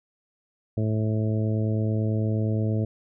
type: harmonic tone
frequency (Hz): 108.8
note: A2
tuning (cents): -19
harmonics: 1 / 2 / 3 / 4 / 5 / 6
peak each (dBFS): -23 / -29 / -33 / -35 / -37 / -39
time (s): 0.77-2.85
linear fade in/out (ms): 5
effects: none